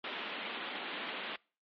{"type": "band-pass noise", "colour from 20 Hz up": "white", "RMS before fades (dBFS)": -41, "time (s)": [0.04, 1.36], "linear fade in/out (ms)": 2, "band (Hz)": [190, 3500], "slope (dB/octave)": 48, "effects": ["noise-tail reverb RT60 0.4 s tail -26 dB re dry", "MP3 32 kbps"]}